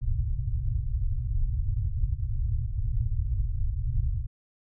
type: low-pass noise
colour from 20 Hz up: pink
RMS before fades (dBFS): -27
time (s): 0.01-4.27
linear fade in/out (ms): 20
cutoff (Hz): 130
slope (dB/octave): 96
effects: none